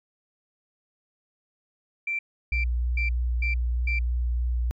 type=tone bursts; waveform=sine; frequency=2348 Hz; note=D7; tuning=1 cent flat; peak=-25 dBFS; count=5; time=2.07-3.99 s; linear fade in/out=5 ms; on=120 ms; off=330 ms
type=tone with vibrato; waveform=sine; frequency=60.4 Hz; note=B1; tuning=38 cents flat; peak=-22 dBFS; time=2.52-4.71 s; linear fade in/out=0 ms; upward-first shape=sine; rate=3.2 Hz; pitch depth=15 cents each way
effects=tanh soft clip ceiling -17 dBFS